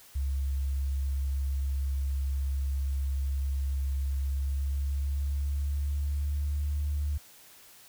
sine tone with pitch glide, 68.4 to 73.31 Hz, C#2 to D2, -23 to -3 cents, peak -26 dBFS, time 0.15-7.18 s, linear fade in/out 10 ms, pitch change +120 cents, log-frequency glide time 4.21-6.81 s, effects tanh soft clip ceiling -22 dBFS + white hiss -54 dBFS RMS until 7.88 s

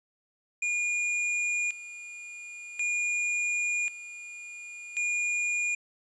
square tone with tremolo, 2430 Hz, D#7, 42 cents flat, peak -27 dBFS, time 0.62-5.75 s, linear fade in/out 5 ms, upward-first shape square, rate 0.46 Hz, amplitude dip 80%, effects resampled to 22050 Hz + 10-bit

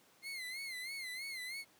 30% pulse tone with vibrato, 2099 Hz, C7, 5 cents sharp, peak -39 dBFS, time 0.22-1.65 s, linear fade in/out 50 ms, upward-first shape sine, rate 3.1 Hz, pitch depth 95 cents each way, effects pink hiss -66 dBFS RMS until 1.79 s + high-pass 200 Hz 12 dB/octave

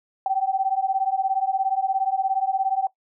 sine beating tone pair, 763 / 780 Hz, G5 / G5, -47 / -9 cents, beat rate 17 Hz, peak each -23 dBFS, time 0.26-2.87 s, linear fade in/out 2 ms, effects noise-tail reverb RT60 0.1 s tail -18 dB re dry

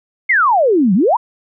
sine exponential two-way sweep, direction down then up, 2217 to 174.61 to 1041 Hz, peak -9 dBFS, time 0.29-1.17 s, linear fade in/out 10 ms, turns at 0.94 s, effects none

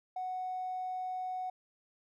triangle tone with tanh clipping, 740 Hz, F#5, in tune, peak -34 dBFS, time 0.16-1.5 s, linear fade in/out 5 ms, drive 1 dB, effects none

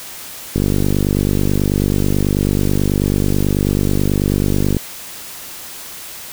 click train, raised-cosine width 3 ms, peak -3 dBFS, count 208, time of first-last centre 0.56-4.767 s, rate 49.2 Hz, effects white hiss -32 dBFS RMS until 6.32 s

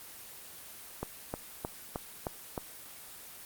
click train, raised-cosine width 1 ms, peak -19 dBFS, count 6, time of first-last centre 1.03-2.578 s, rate 3.23 Hz, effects white hiss -48 dBFS RMS until 3.45 s + Opus 24 kbps

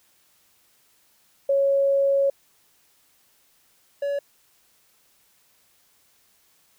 sine / triangle tone pair in turn, 553 / 566.3 Hz, C#5 / C#5, -4 / +37 cents, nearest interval unison, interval 41 cents, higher second, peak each -17 / -21 dBFS, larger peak first, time 1.49-2.3 / 4.02-4.19 s, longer first, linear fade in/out 5 ms, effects white hiss -62 dBFS RMS until 6.78 s

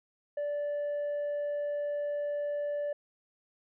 sine tone with tanh clipping, 583 Hz, D5, 13 cents flat, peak -31 dBFS, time 0.37-2.93 s, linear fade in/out 5 ms, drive 2 dB, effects none

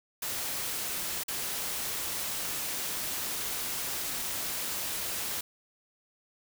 white noise with dropouts, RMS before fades -34 dBFS, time 0.22-5.41 s, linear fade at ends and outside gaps 5 ms, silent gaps 1.236-1.281 s, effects none

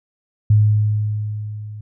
sine tone with level ramp, 105.9 Hz, G#2, 34 cents sharp, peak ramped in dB -8 to -30 dBFS, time 0.5-1.81 s, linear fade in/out 5 ms, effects none

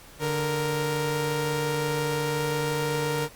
sawtooth tone pair together, 146.83 / 466.2 Hz, D3 / A#4, 0 / 0 cents, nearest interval octave + minor sixth, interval 2000 cents, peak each -25 / -23 dBFS, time 0.19-3.29 s, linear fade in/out 50 ms, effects pink hiss -49 dBFS RMS until 3.35 s + Opus 48 kbps

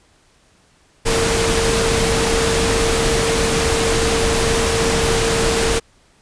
sine tone in noise, 455.9 Hz, A#4, 39 cents flat, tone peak -19 dBFS, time 1.05-5.8 s, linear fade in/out 20 ms, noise pink, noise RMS -18 dBFS, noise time 1.05-5.8 s, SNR -4 dB, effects pink hiss -55 dBFS RMS until 6.21 s + resampled to 22050 Hz

